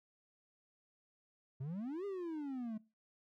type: exponential two-way sweep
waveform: triangle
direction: up then down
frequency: 125.5 to 411.2 to 211.2 Hz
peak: -37 dBFS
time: 1.6-2.78 s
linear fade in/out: 10 ms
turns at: 2.05 s
effects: noise-tail reverb RT60 0.3 s tail -22 dB re dry